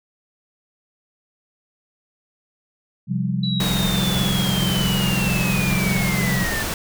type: chord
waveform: sine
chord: C suspended fourth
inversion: none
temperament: just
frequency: 130.81 / 174.42 / 196.22 Hz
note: C3 / F3 / G3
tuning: 0 / -2 / +2 cents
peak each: -24 dBFS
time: 3.07-6.47 s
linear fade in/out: 50 ms
type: linear sweep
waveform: sine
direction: down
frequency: 3951 to 1760 Hz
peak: -25 dBFS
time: 3.43-6.63 s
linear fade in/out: 5 ms
type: noise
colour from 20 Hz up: pink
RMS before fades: -25 dBFS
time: 3.6-6.74 s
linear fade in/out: 2 ms
effects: none